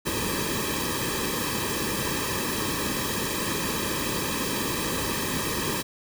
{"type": "noise with comb filter", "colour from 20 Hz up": "pink", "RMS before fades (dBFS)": -28, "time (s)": [0.05, 5.83], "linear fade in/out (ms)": 20, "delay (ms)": 1.4, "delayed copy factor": -0.9, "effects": []}